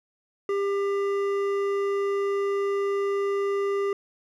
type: tone with hard clipping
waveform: triangle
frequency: 398.7 Hz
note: G4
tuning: 29 cents sharp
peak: -25 dBFS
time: 0.49-3.93 s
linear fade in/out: 2 ms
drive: 14 dB
effects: none